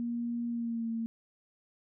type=tone with pitch glide; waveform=sine; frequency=236.6 to 227.7 Hz; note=A#3 to A#3; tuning=+26 to -40 cents; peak=-31 dBFS; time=0-1.06 s; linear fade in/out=0 ms; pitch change=-66 cents; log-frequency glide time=0.48-0.89 s; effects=none